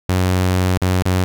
sawtooth tone with dropouts, 92 Hz, F#2, 9 cents flat, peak -10 dBFS, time 0.09-1.24 s, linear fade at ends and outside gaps 0 ms, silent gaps 0.775-0.817 / 1.023-1.055 s, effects none

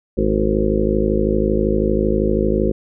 harmonic tone with a mistuned harmonic, 52.7 Hz, G#1, 26 cents sharp, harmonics 1 / 2 / 3 / 4 / 5 / 6 / 7 / 8 / 9 / 10, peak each -22 / -28 / -28 / -21 / -29 / -24 / -20 / -28 / -24 / -25 dBFS, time 0.17-2.72 s, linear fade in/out 10 ms, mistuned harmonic 8, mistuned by +40 cents, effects none

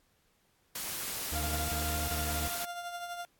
white noise, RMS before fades -37 dBFS, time 0.75-2.65 s, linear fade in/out 5 ms
40% pulse tone bursts, 76.2 Hz, D#2, 36 cents flat, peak -33 dBFS, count 3, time 1.32-2.478 s, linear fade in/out 5 ms, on 370 ms, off 24 ms
30% pulse tone with tremolo, 698.5 Hz, F5, in tune, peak -33 dBFS, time 1.35-3.25 s, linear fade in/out 0 ms, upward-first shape triangle, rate 12 Hz, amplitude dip 55%
effects pink hiss -71 dBFS RMS until 3.39 s + AAC 64 kbps

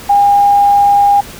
sine tone, 809 Hz, G#5, 46 cents flat, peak -5 dBFS, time 0.09-1.21 s, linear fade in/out 10 ms, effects pink hiss -31 dBFS RMS until 1.39 s

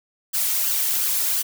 blue noise with flanger, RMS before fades -22 dBFS, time 0.33-1.43 s, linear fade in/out 20 ms, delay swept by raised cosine 0.63 to 2.23 ms, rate 2.8 Hz, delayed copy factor +0.5, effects none

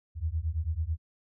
sine beating tone pair, 75.9 / 85 Hz, D#2 / F2, -42 / -46 cents, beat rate 9.1 Hz, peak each -31 dBFS, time 0.15-0.98 s, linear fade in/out 50 ms, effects none

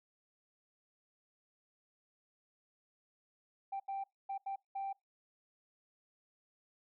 sine tone bursts at uneven times, 784 Hz, G5, in tune, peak -35 dBFS, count 5, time 3.72-3.8 / 3.88-4.04 / 4.29-4.38 / 4.46-4.56 / 4.75-4.93 s, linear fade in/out 10 ms, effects noise-tail reverb RT60 0.2 s tail -25 dB re dry + tanh soft clip ceiling -34 dBFS

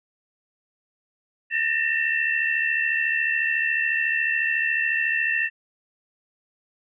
sine tone cluster, 1790 / 1864 / 2688 Hz, A6 / A#6 / E7, +29 / -1 / +33 cents, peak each -25 dBFS, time 1.5-5.5 s, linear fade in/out 50 ms, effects none

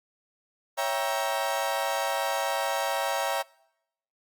35% pulse chord, C# diminished seventh, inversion none, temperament equal with one note detuned, 554.4 / 659.3 / 784 / 941.5 Hz, C#5 / E5 / G5 / Bb5, 0 / 0 / 0 / +17 cents, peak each -30 dBFS, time 0.77-3.43 s, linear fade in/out 20 ms, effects noise-tail reverb RT60 0.8 s tail -24 dB re dry + Opus 48 kbps

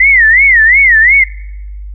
sine tone with vibrato, 1975.5 Hz, B6, in tune, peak -3 dBFS, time 0-1.24 s, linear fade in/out 5 ms, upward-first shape sine, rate 2.8 Hz, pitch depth 210 cents each way, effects noise-tail reverb RT60 1.0 s tail -25 dB re dry + added 50 Hz sine -22 dBFS peak until 1.94 s

